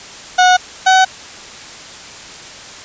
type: tone pair in turn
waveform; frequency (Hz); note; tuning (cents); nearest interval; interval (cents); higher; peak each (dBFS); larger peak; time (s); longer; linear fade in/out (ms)
30% pulse; 732 / 753.9; F#5 / F#5; -19 / +32; minor second; 51; second; -4; neither; 0.38-0.57 / 0.86-1.05; neither; 10
effects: white hiss -33 dBFS RMS until 2.84 s + resampled to 16000 Hz